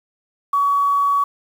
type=tone with quantisation; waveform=sine; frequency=1130 Hz; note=C#6; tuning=33 cents sharp; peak=-14 dBFS; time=0.53-1.24 s; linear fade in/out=5 ms; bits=7; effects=none